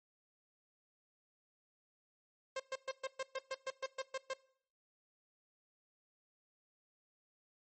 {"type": "tone bursts", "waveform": "sawtooth", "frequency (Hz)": 530, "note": "C5", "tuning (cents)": 22, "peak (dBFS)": -33, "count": 12, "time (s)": [2.56, 4.336], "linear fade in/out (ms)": 5, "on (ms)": 38, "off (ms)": 120, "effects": ["noise-tail reverb RT60 0.6 s tail -21 dB re dry", "MP3 32 kbps"]}